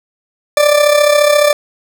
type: tone with amplitude modulation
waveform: 40% pulse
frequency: 589 Hz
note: D5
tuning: 5 cents sharp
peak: -4 dBFS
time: 0.57-1.53 s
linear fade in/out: 2 ms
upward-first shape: sine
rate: 34.4 Hz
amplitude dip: 60%
effects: none